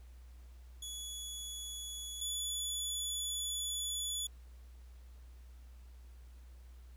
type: tone pair in turn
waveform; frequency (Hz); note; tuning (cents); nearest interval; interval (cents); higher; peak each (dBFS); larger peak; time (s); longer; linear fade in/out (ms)
20% pulse; 3394 / 3435; G#7 / A7; +37 / -42; unison; 21; second; -36 / -30; second; 0.82-2.21 / 2.21-4.27; second; 5
effects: added 61 Hz sine -51 dBFS peak until 6.96 s + pink hiss -69 dBFS RMS until 6.96 s